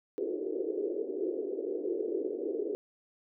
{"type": "band-pass noise", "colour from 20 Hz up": "pink", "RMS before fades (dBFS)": -34, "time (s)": [0.18, 2.75], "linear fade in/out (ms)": 0, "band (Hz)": [340, 460], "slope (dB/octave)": 48, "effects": []}